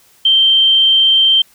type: tone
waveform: sine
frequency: 3136 Hz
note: G7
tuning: in tune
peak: -7 dBFS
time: 0.25-1.42 s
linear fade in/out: 5 ms
effects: white hiss -50 dBFS RMS until 1.54 s